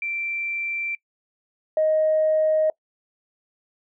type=tone pair in turn; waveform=sine; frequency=2349 / 624.7 Hz; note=D7 / D#5; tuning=0 / +7 cents; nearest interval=octave + major seventh; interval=2293 cents; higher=first; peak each=-25 / -16 dBFS; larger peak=second; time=0.02-0.95 / 1.77-2.7 s; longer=neither; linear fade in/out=2 ms; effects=noise-tail reverb RT60 0.1 s tail -24 dB re dry + tanh soft clip ceiling -12 dBFS